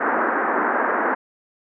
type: band-pass noise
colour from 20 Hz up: white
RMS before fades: -21 dBFS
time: 0-1.15 s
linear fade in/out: 10 ms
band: 230 to 1700 Hz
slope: 48 dB/octave
effects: none